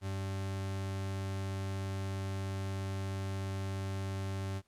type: tone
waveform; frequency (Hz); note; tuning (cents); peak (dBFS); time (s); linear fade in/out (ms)
40% pulse; 96.9; G2; -20; -34; 0.01-4.62; 50
effects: pink hiss -75 dBFS RMS until 4.67 s + low-pass 11000 Hz 12 dB/octave